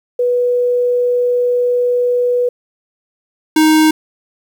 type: tone pair in turn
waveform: sine / square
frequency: 490.3 / 312.2 Hz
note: B4 / D#4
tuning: -13 / +6 cents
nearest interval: minor sixth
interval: 781 cents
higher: first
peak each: -11 / -8 dBFS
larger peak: second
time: 0.19-2.49 / 3.56-3.91 s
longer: first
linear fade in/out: 5 ms
effects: 8-bit